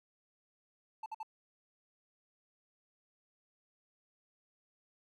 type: tone bursts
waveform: triangle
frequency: 880 Hz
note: A5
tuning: in tune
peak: -37 dBFS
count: 3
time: 1.03-1.231 s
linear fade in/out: 5 ms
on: 31 ms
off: 54 ms
effects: none